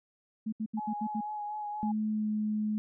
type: tone bursts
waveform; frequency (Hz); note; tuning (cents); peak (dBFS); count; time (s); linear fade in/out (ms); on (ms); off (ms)
sine; 218.5; A3; -12; -30; 6; 0.46-1.21; 10; 65; 72
type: tone with vibrato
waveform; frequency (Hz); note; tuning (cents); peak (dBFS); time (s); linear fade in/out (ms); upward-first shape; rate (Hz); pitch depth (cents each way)
sine; 839; G#5; +17; -34; 0.77-1.92; 10; sine; 4.1; 23
type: tone with pitch glide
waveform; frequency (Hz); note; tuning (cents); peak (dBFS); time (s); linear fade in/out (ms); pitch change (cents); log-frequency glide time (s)
sine; 215.1 to 213.1; A3 to G#3; -39 to +45; -28; 1.83-2.78; 0; -16; 2.1-2.28
effects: none